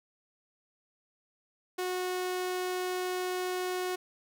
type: tone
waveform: sawtooth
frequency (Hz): 365.5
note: F#4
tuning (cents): -21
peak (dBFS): -27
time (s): 1.78-3.96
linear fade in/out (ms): 10
effects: none